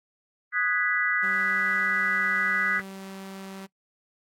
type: chord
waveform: sine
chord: G# minor seventh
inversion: second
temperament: equal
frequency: 1244.5 / 1480 / 1661.2 / 1975.5 Hz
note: D#6 / F#6 / G#6 / B6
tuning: 0 / 0 / 0 / 0 cents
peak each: -31 / -28 / -28 / -26 dBFS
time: 0.52-2.82 s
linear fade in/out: 50 ms
type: tone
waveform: sawtooth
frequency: 193 Hz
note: G3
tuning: 27 cents flat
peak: -34 dBFS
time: 1.22-3.67 s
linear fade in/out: 20 ms
effects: noise-tail reverb RT60 0.1 s tail -22 dB re dry + AAC 48 kbps